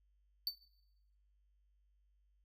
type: tone with exponential decay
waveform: square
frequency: 4539 Hz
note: C#8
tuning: 40 cents sharp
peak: -31 dBFS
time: 0.47-0.57 s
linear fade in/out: 1 ms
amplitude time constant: 20 ms
effects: noise-tail reverb RT60 0.9 s tail -20 dB re dry + added 50 Hz sine -70 dBFS peak until 2.44 s